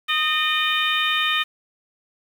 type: harmonic tone with a mistuned harmonic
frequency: 610 Hz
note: D#5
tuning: 34 cents flat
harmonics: 2 / 3 / 4 / 5 / 6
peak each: -25 / -25 / -25 / -25 / -25 dBFS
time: 0.08-1.44 s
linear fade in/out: 20 ms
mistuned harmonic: 2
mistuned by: +31 cents
effects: 7-bit